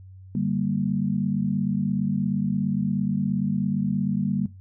sine chord, G minor, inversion second, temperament equal, 146.83 / 196 / 233.1 Hz, D3 / G3 / Bb3, 0 / 0 / 0 cents, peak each -27 / -25 / -27 dBFS, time 0.35-4.46 s, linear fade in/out 2 ms, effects noise-tail reverb RT60 0.2 s tail -17 dB re dry + added 94 Hz sine -42 dBFS peak until 4.6 s

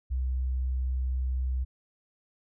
sine tone, 64 Hz, C2, 38 cents flat, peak -26 dBFS, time 0.1-1.65 s, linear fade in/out 20 ms, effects none

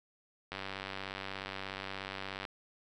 click train, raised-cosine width 0.3 ms, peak -23 dBFS, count 188, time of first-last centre 0.52-2.452 s, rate 96.8 Hz, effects none

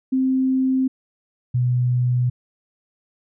sine tone pair in turn, 261.6 / 123.99 Hz, C4 / B2, 0 / +7 cents, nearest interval octave + minor second, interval 1293 cents, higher first, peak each -16 dBFS, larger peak neither, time 0.12-0.88 / 1.54-2.3 s, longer neither, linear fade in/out 10 ms, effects none

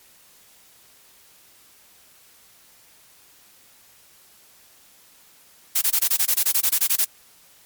blue noise bursts, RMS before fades -19 dBFS, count 15, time 5.75-7.049 s, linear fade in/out 10 ms, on 67 ms, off 21 ms, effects white hiss -53 dBFS RMS until 7.65 s + MP3 96 kbps

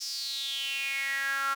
sawtooth tone with high-pass filter sweep, 273.9 Hz, C#4, 21 cents flat, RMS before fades -32 dBFS, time 0-1.55 s, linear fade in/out 20 ms, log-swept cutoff 5400 to 1300 Hz, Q 7.4, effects none

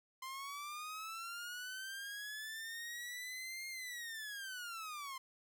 sawtooth linear two-way sweep, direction up then down, 1038 to 2132 to 1038 Hz, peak -40 dBFS, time 0.22-5.18 s, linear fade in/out 5 ms, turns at 3.68 s, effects 13-bit

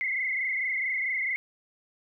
sine tone with frequency modulation, 2093 Hz, C7, in tune, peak -26 dBFS, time 0.01-1.36 s, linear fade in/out 0 ms, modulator 24.5 Hz, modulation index 3.9, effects none

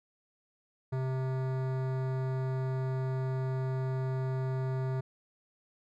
sine tone with hard clipping, 130.81 Hz, C3, in tune, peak -32 dBFS, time 0.92-5.01 s, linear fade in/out 10 ms, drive 17 dB, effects none

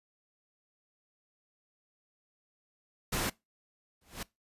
pink noise, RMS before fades -32 dBFS, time 3.12-3.3 s, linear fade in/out 10 ms
pink noise with exponential growth, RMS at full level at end -34 dBFS, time 4.01-4.23 s, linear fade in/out 5 ms, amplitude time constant 47 ms
effects noise-tail reverb RT60 0.2 s tail -22 dB re dry + resampled to 32000 Hz

